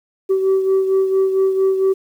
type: beating tone pair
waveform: sine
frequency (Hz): 382.8 / 387.2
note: G4 / G4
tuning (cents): -41 / -21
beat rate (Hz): 4.4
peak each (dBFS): -12 / -20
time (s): 0.29-1.94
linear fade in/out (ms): 20
effects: tanh soft clip ceiling -10 dBFS + 8-bit